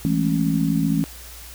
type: chord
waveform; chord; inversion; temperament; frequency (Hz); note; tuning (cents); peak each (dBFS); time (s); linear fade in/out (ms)
sine; A major seventh; second; just; 165 / 206.2 / 220 / 275; E3 / G#3 / A3 / C#4; +2 / -12 / 0 / -14; -21 / -26 / -25 / -22; 0.05-1.04; 0
effects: added 60 Hz sine -41 dBFS peak until 1.54 s + white hiss -41 dBFS RMS until 1.54 s